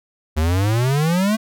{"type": "exponential sweep", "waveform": "square", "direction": "up", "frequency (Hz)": [74.6, 224.7], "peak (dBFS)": -16, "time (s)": [0.36, 1.37], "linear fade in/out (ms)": 20, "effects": []}